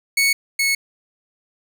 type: tone pair in turn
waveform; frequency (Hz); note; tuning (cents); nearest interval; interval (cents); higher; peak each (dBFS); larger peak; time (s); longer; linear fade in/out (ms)
sawtooth; 2217 / 2200; C#7 / C#7; 0 / -14; unison; 14; first; -11 / -13; first; 0.17-0.33 / 0.59-0.75; neither; 5
effects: none